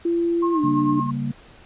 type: tone with pitch glide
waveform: sine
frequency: 340.1 to 297.8 Hz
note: F4 to D4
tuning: -46 to +24 cents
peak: -18 dBFS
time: 0.05-1 s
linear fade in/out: 5 ms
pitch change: -230 cents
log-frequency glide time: 0.53-0.61 s
type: tone with tremolo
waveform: sine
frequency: 1072 Hz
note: C6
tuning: 42 cents sharp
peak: -21 dBFS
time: 0.42-1.11 s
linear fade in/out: 10 ms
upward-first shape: triangle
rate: 8.9 Hz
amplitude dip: 75%
type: chord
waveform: sine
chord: G diminished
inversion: second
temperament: equal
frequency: 138.59 / 196 / 233.1 Hz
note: Db3 / G3 / Bb3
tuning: 0 / 0 / 0 cents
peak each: -26 / -31 / -26 dBFS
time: 0.63-1.32 s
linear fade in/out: 10 ms
effects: pink hiss -48 dBFS RMS until 1.65 s + resampled to 8000 Hz